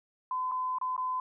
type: tone with dropouts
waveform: sine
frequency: 1018 Hz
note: C6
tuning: 48 cents flat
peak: -29 dBFS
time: 0.31-1.2 s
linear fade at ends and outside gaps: 2 ms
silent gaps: 0.514-0.518 / 0.785-0.813 / 0.965-0.978 s
effects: none